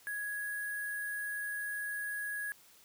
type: tone with sample-and-hold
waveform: sine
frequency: 1668 Hz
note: G#6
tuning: 7 cents sharp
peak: -35 dBFS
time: 0.07-2.52 s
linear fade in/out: 0 ms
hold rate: 11025 Hz
effects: white hiss -61 dBFS RMS until 2.84 s